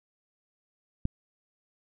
click, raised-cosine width 5 ms, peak -15 dBFS, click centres 1.054 s, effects none

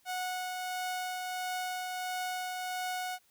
sawtooth tone with tremolo, 734 Hz, F#5, 14 cents flat, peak -29 dBFS, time 0.05-3.19 s, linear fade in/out 50 ms, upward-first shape triangle, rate 1.5 Hz, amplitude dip 30%, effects white hiss -68 dBFS RMS until 3.3 s

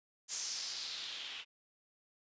blue noise with low-pass filter sweep, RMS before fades -42 dBFS, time 0.28-1.45 s, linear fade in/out 50 ms, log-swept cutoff 6700 to 2800 Hz, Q 3.2, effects resampled to 16000 Hz

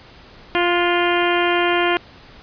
harmonic tone with a mistuned harmonic, 349.2 Hz, F4, in tune, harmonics 1 / 2 / 3 / 4 / 5 / 6 / 7 / 8 / 9, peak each -19 / -22 / -24 / -25 / -26 / -27 / -27 / -28 / -29 dBFS, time 0.55-1.97 s, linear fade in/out 0 ms, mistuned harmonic 4, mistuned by +28 cents, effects pink hiss -44 dBFS RMS until 2.42 s + resampled to 11025 Hz

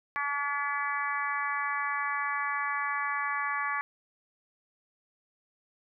harmonic tone, 285.6 Hz, D4, 48 cents flat, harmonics 3 / 4 / 5 / 6 / 7 / 8, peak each -38 / -32 / -41 / -34 / -36 / -41 dBFS, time 0.16-3.81 s, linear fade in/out 0 ms, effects none

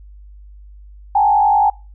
sine tone with frequency modulation, 826 Hz, G#5, 10 cents flat, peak -10 dBFS, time 1.15-1.7 s, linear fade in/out 5 ms, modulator 50.8 Hz, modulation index 1, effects noise-tail reverb RT60 0.3 s tail -22 dB re dry + added 50 Hz sine -37 dBFS peak until 1.94 s

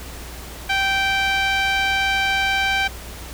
5% pulse tone with low-pass filter, 780 Hz, G5, 9 cents flat, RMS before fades -20 dBFS, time 0.69-2.88 s, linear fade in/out 10 ms, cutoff 2400 Hz, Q 1.2, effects added 60 Hz sine -35 dBFS peak until 3.33 s + pink hiss -37 dBFS RMS until 3.33 s

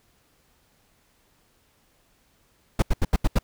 brown noise bursts, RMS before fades -18 dBFS, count 6, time 2.79-3.388 s, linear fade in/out 5 ms, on 33 ms, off 80 ms, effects pink hiss -64 dBFS RMS until 3.43 s

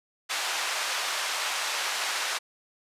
pink band-pass noise, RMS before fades -30 dBFS, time 0.29-2.39 s, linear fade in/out 20 ms, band 970 to 7200 Hz, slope 12 dB/octave, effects high-pass 400 Hz 12 dB/octave + resampled to 32000 Hz

